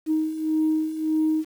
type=beating tone pair; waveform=sine; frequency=312 / 313.7 Hz; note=D#4 / D#4; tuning=+5 / +14 cents; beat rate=1.7 Hz; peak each=-26 / -21 dBFS; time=0.06-1.45 s; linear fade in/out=50 ms; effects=tanh soft clip ceiling -14 dBFS + 8-bit